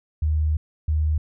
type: tone pair in turn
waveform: sine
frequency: 77 / 77 Hz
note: D#2 / D#2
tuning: -17 / -17 cents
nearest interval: unison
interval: 0 cents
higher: neither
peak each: -18 dBFS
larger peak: neither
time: 0.22-0.57 / 0.88-1.18 s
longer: first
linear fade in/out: 5 ms
effects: none